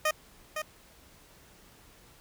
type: tone with echo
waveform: 15% pulse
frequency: 617 Hz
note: D#5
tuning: 15 cents flat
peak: -18 dBFS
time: 0.05-0.11 s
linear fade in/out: 5 ms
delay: 510 ms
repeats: 1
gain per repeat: -7 dB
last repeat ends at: 0.62 s
effects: pink hiss -57 dBFS RMS until 2.2 s